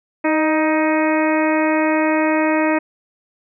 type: harmonic tone with a mistuned harmonic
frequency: 313.3 Hz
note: D#4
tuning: 12 cents sharp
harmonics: 1 / 2 / 3 / 4 / 5 / 6 / 7 / 8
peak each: -17 / -20 / -23 / -28 / -29 / -26 / -28 / -29 dBFS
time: 0.24-2.79 s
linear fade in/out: 10 ms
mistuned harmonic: 2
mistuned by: -26 cents
effects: none